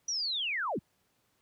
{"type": "linear sweep", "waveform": "sine", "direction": "down", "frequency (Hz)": [5920, 123.47], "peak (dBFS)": -30, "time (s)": [0.08, 0.79], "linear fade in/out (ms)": 5, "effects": ["pink hiss -73 dBFS RMS until 1.41 s", "high-pass 80 Hz 12 dB/octave"]}